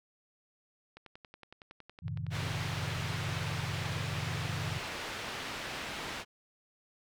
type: click train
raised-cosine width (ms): 0.3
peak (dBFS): -33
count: 28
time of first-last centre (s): 0.97-3.47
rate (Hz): 10.8
type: chord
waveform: sine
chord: F# diminished seventh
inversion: none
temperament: just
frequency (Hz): 92.5 / 111 / 133.2 / 159.84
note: F#2 / A2 / C3 / Eb3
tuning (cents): 0 / +16 / +31 / +47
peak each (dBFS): -40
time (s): 2.02-4.79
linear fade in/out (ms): 20
type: low-pass noise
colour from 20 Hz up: white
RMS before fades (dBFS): -40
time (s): 2.3-6.25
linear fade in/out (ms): 50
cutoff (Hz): 3000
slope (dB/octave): 12
effects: none